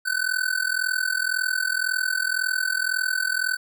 square tone with amplitude modulation, 1514 Hz, F#6, 39 cents sharp, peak -19 dBFS, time 0.05-3.57 s, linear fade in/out 20 ms, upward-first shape sine, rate 41.9 Hz, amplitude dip 90%, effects none

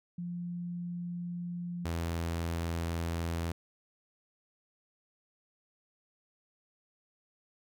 sine / sawtooth tone pair in turn, 174.61 / 83.77 Hz, F3 / E2, 0 / +28 cents, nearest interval octave + minor second, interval 1272 cents, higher first, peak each -35 / -28 dBFS, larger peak second, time 0.18-1.85 / 1.85-3.52 s, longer neither, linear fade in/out 5 ms, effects none

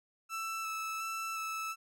30% pulse tone with vibrato, 1318.5 Hz, E6, in tune, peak -33 dBFS, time 0.29-1.76 s, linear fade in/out 50 ms, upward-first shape square, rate 1.4 Hz, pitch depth 11 cents each way, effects none

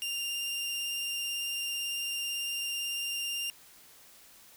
sawtooth tone with vibrato, 2794 Hz, F7, in tune, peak -29 dBFS, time 0.02-3.5 s, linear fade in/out 0 ms, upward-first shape triangle, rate 18 Hz, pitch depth 15 cents each way, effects white hiss -56 dBFS RMS until 4.56 s

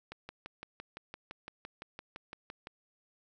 click train, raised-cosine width 0.3 ms, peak -27 dBFS, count 16, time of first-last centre 0.12-2.671 s, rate 5.88 Hz, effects none

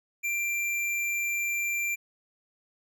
sine tone with hard clipping, 2364 Hz, D7, 11 cents sharp, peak -28 dBFS, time 0.23-1.96 s, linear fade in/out 20 ms, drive 17 dB, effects none

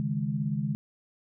sine chord, C# suspended second, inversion none, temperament equal, 138.59 / 155.56 / 207.7 Hz, C#3 / D#3 / G#3, 0 / 0 / 0 cents, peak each -31 dBFS, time 0-0.75 s, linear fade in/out 0 ms, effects none

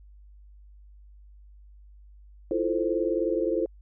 sine chord, F major seventh, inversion third, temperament equal, 329.6 / 349.2 / 440 / 523.3 Hz, E4 / F4 / A4 / C5, 0 / 0 / 0 / 0 cents, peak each -29 dBFS, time 2.51-3.66 s, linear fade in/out 2 ms, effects added 50 Hz sine -48 dBFS peak until 3.81 s

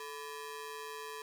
sawtooth ring-modulated tone, 719 Hz, F#5, 50 cents flat, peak -35 dBFS, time 0-1.22 s, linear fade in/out 2 ms, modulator 282 Hz, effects none

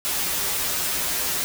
white noise with comb filter, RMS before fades -25 dBFS, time 0.05-1.44 s, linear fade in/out 0 ms, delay 9.1 ms, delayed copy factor -0.85, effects none

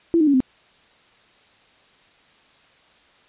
sine tone with pitch steps, 335.2 / 307.4 / 281.9 / 258.5 Hz, E4 / D#4 / C#4 / C4, +29 / -21 / +29 / -21 cents, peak -13 dBFS, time 0.14-0.404 s, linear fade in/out 0 ms, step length 66 ms, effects white hiss -55 dBFS RMS until 3.28 s + resampled to 8000 Hz

